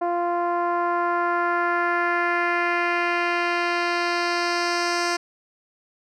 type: tone with low-pass filter sweep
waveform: 10% pulse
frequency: 347.4 Hz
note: F4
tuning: 9 cents flat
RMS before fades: -23 dBFS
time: 0.01-5.17 s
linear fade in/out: 10 ms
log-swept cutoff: 760 to 6300 Hz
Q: 1.7
effects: none